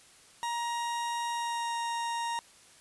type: tone with pitch glide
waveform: 40% pulse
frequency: 942 to 933.9 Hz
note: A#5 to A#5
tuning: +18 to +3 cents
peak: -30 dBFS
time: 0.43-2.39 s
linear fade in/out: 0 ms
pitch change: -15 cents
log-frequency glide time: 1.32-1.76 s
effects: white hiss -57 dBFS RMS until 2.8 s + resampled to 24000 Hz